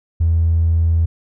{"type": "tone with tanh clipping", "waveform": "triangle", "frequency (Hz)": 82.41, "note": "E2", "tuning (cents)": 0, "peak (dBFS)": -11, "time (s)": [0.2, 1.06], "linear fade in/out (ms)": 10, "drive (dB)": 1, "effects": []}